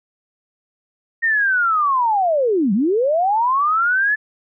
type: linear two-way sweep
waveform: sine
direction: down then up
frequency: 1864.7 to 182.7 to 1742 Hz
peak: -14 dBFS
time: 1.22-4.16 s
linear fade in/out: 20 ms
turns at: 2.73 s
effects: none